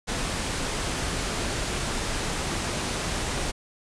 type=low-pass noise; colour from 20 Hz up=pink; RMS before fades=-29 dBFS; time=0.07-3.52 s; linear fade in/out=20 ms; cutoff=9800 Hz; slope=48 dB/octave; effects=none